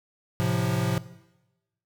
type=chord; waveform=square; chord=F major; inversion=first; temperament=equal; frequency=110 / 130.81 / 174.61 Hz; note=A2 / C3 / F3; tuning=0 / 0 / 0 cents; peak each=-28 dBFS; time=0.4-0.98 s; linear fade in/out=0 ms; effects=noise-tail reverb RT60 1.0 s tail -17 dB re dry